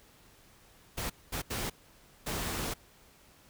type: noise bursts at uneven times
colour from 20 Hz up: pink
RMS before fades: -35 dBFS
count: 4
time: 0.97-1.1 / 1.32-1.42 / 1.5-1.7 / 2.26-2.74 s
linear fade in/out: 10 ms
effects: pink hiss -60 dBFS RMS until 3.49 s